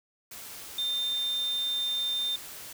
sine tone in noise, 3600 Hz, A7, 39 cents sharp, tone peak -27 dBFS, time 0.78-2.36 s, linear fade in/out 5 ms, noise white, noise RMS -43 dBFS, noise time 0.31-2.73 s, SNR +13 dB, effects none

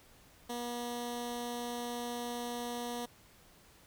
10% pulse tone with notch filter, 240.3 Hz, B3, 47 cents flat, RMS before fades -39 dBFS, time 0.49-3.06 s, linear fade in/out 10 ms, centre 1400 Hz, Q 1.6, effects pink hiss -61 dBFS RMS until 3.86 s

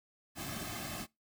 pink noise with comb filter, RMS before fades -41 dBFS, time 0.35-1.07 s, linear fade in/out 50 ms, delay 2.1 ms, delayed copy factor -0.8, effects noise-tail reverb RT60 0.2 s tail -23 dB re dry

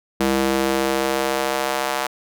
square tone with high-pass filter sweep, 67 Hz, C2, 42 cents sharp, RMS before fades -21 dBFS, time 0.2-2.07 s, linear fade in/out 5 ms, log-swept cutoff 260 to 780 Hz, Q 1.3, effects none

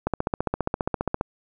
click train, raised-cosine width 1 ms, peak -9 dBFS, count 18, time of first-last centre 0.07-1.211 s, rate 14.9 Hz, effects none

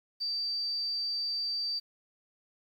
sine tone, 4649 Hz, D8, 18 cents flat, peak -30 dBFS, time 0.2-1.8 s, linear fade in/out 20 ms, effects 10-bit

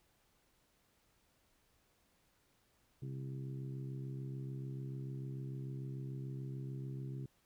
harmonic tone, 66.8 Hz, C2, 36 cents sharp, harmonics 2 / 3 / 4 / 5 / 6, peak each -41 / -53 / -55 / -53 / -57 dBFS, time 3.02-7.26 s, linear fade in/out 5 ms, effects pink hiss -74 dBFS RMS until 7.45 s

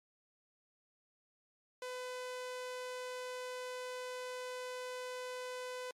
sawtooth tone, 503 Hz, B4, 32 cents sharp, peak -37 dBFS, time 1.82-5.91 s, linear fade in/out 2 ms, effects low-pass 10000 Hz 12 dB/octave + MP3 96 kbps

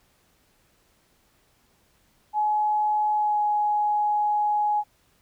sine tone with pitch glide, 846 to 837.2 Hz, G#5 to G#5, +32 to +14 cents, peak -20 dBFS, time 2.33-4.84 s, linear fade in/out 50 ms, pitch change -18 cents, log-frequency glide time 3.15-3.4 s, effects pink hiss -64 dBFS RMS until 5.21 s

